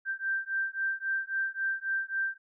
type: beating tone pair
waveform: sine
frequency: 1568 / 1571.7 Hz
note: G6 / G6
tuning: 0 / +4 cents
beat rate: 3.7 Hz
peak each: -32 / -32 dBFS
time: 0.05-2.38 s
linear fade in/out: 50 ms
effects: none